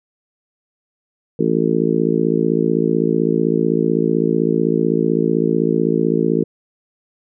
harmonic tone, 55.8 Hz, A1, 25 cents sharp, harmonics 3 / 4 / 5 / 6 / 7 / 8, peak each -21 / -21 / -21 / -21 / -21 / -21 dBFS, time 1.39-6.44 s, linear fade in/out 5 ms, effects none

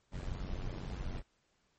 brown noise with amplitude modulation, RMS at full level -36 dBFS, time 0.11-1.23 s, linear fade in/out 50 ms, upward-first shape sine, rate 92.5 Hz, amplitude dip 70%, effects pink hiss -75 dBFS RMS until 1.78 s + MP3 32 kbps

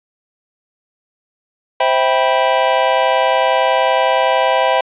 square chord, C major seventh, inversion none, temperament just, 523.3 / 654.1 / 784.9 / 981.1 Hz, C5 / E5 / G5 / B5, 0 / -14 / +2 / -12 cents, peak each -18 dBFS, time 1.8-4.81 s, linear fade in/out 5 ms, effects resampled to 8000 Hz + 8-bit

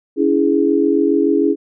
sine chord, C# minor, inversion none, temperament equal with one note detuned, 282.8 / 329.6 / 415.3 Hz, C#4 / E4 / G#4, +35 / 0 / 0 cents, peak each -16 dBFS, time 0.16-1.56 s, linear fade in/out 50 ms, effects none

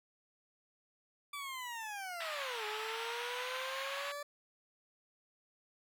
20% pulse linear two-way sweep, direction down then up, 1168 to 420 to 584 Hz, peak -36 dBFS, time 1.33-4.23 s, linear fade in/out 5 ms, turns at 2.65 s
white band-pass noise, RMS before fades -43 dBFS, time 2.2-4.12 s, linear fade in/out 5 ms, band 840 to 3400 Hz, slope 24 dB/octave
effects none

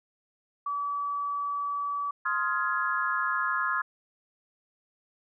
sine tone, 1147 Hz, D6, 41 cents flat, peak -28 dBFS, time 0.66-2.11 s, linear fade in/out 5 ms
sine chord, F minor seventh, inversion second, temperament just, 1047.7 / 1257.2 / 1396.9 / 1676.3 Hz, C6 / Eb6 / F6 / Ab6, +2 / +18 / 0 / +16 cents, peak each -31 dBFS, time 2.25-3.82 s, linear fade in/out 10 ms
effects none

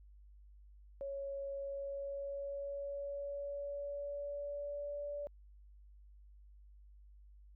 sine tone with pitch glide, 554.4 to 578.6 Hz, C#5 to D5, 0 to -26 cents, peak -39 dBFS, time 1.01-5.27 s, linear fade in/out 0 ms, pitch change +74 cents, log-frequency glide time 1.51-5.06 s, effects added 50 Hz sine -56 dBFS peak until 7.55 s

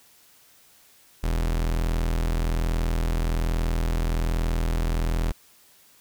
40% pulse tone, 41.2 Hz, E1, in tune, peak -21 dBFS, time 1.23-5.32 s, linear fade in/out 10 ms, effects white hiss -56 dBFS RMS until 6 s

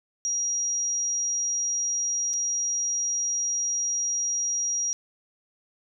sine tone with dropouts, 5720 Hz, F8, 41 cents sharp, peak -24 dBFS, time 0.25-4.93 s, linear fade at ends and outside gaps 0 ms, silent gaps 2.333-2.337 s, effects none

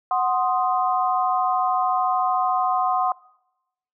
sine chord, C diminished, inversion second, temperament equal, 740 / 1046.5 / 1244.5 Hz, Gb5 / C6 / Eb6, 0 / 0 / 0 cents, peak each -21 / -23 / -26 dBFS, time 0.11-3.12 s, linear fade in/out 2 ms, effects noise-tail reverb RT60 0.9 s tail -23 dB re dry

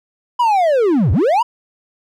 triangle linear two-way sweep, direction down then up, 1000 to 71.2 to 1000 Hz, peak -9 dBFS, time 0.39-1.43 s, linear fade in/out 10 ms, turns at 1.12 s, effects none

